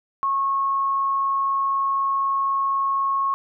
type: tone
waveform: sine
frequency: 1094 Hz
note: C#6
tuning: 23 cents flat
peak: -19 dBFS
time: 0.23-3.34 s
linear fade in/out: 0 ms
effects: none